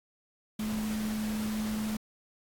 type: tone in noise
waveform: sine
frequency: 215.4 Hz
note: A3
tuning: 37 cents flat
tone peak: -30 dBFS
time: 0.59-1.97 s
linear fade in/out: 5 ms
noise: pink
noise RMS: -41 dBFS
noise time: 0.59-1.97 s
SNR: +8 dB
effects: AAC 64 kbps